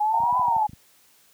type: linear two-way sweep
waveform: sine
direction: up then down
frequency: 830.6 to 1009 to 830.6 Hz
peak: -19 dBFS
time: 0-0.67 s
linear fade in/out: 10 ms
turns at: 0.39 s
type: band-pass noise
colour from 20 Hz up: pink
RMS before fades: -30 dBFS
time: 0.12-0.64 s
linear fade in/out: 5 ms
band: 730 to 870 Hz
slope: 96 dB/octave
type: clicks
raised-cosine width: 5 ms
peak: -28 dBFS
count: 8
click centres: 0.203 / 0.236 / 0.327 / 0.395 / 0.483 / 0.565 / 0.694 / 0.733 s
effects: white hiss -58 dBFS RMS until 1.33 s + high-pass 80 Hz 12 dB/octave

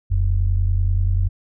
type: tone pair together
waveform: sine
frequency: 40.82 / 91.2 Hz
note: E1 / F#2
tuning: -16 / -24 cents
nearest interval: octave + major second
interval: 1392 cents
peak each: -18 dBFS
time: 0.1-1.29 s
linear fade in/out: 20 ms
effects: none

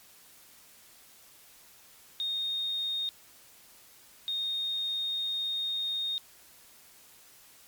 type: tone bursts at uneven times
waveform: sine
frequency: 3698 Hz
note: A#7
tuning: 15 cents flat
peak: -29 dBFS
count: 2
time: 2.2-3.09 / 4.28-6.18 s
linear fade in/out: 0 ms
effects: white hiss -56 dBFS RMS until 7.67 s + MP3 96 kbps

